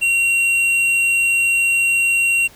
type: tone with hard clipping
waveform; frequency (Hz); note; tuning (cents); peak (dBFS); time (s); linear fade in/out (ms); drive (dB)
sine; 2747; F7; -29; -15; 0.01-2.48; 20; 7
effects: pink hiss -45 dBFS RMS until 2.55 s